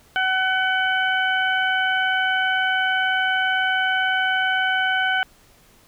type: harmonic tone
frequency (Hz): 753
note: F#5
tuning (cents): +30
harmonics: 1 / 2 / 3 / 4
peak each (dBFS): -24 / -20 / -30 / -27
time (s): 0.16-5.23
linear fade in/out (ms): 0
effects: pink hiss -54 dBFS RMS until 5.87 s